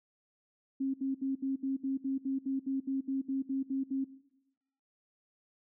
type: tone bursts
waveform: sine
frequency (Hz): 269.1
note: C4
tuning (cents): +49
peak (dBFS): -29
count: 16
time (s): 0.8-4.045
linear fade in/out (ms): 10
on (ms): 140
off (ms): 67
effects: noise-tail reverb RT60 0.9 s tail -17 dB re dry